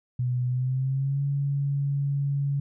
sine tone with pitch glide, 124.6 to 140.67 Hz, B2 to C#3, +16 to +26 cents, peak -23 dBFS, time 0.19-2.6 s, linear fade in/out 5 ms, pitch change +210 cents, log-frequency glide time 0.47-1.22 s, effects none

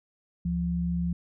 sine tone pair together, 72.85 / 173.4 Hz, D2 / F3, -13 / -12 cents, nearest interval octave + minor third, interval 1501 cents, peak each -32 / -26 dBFS, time 0.45-1.13 s, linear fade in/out 5 ms, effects none

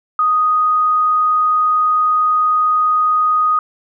sine tone, 1244.5 Hz, D#6, in tune, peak -11 dBFS, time 0.19-3.59 s, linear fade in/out 2 ms, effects none

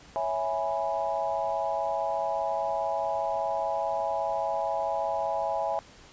sine chord, C# minor seventh, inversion none, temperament equal, 554.4 / 659.3 / 830.6 / 987.8 Hz, C#5 / E5 / G#5 / B5, 0 / 0 / 0 / 0 cents, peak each -34 / -30 / -30 / -36 dBFS, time 0.16-5.79 s, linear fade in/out 0 ms, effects pink hiss -52 dBFS RMS until 6.12 s + resampled to 16000 Hz

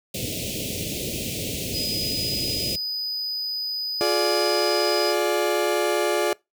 pink band-stop noise, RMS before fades -28 dBFS, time 0.14-2.76 s, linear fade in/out 5 ms, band 600 to 2400 Hz, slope 48 dB/octave
triangle tone, 4978 Hz, D#8, in tune, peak -24 dBFS, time 1.72-5.15 s, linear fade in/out 50 ms
35% pulse chord, D diminished, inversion first, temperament just, 352.4 / 422.9 / 587.3 Hz, F4 / Ab4 / D5, +16 / +31 / 0 cents, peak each -23 dBFS, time 4.01-6.33 s, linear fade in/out 0 ms
effects noise-tail reverb RT60 0.2 s tail -24 dB re dry + high-pass 80 Hz 12 dB/octave

